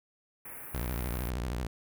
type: band-stop noise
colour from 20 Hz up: white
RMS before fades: -44 dBFS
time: 0.45-1.3 s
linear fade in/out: 5 ms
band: 2400 to 10000 Hz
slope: 48 dB/octave
type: tone with vibrato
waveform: sawtooth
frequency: 60.8 Hz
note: B1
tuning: 26 cents flat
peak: -28 dBFS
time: 0.74-1.67 s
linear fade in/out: 5 ms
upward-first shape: triangle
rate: 13 Hz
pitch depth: 270 cents each way
effects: none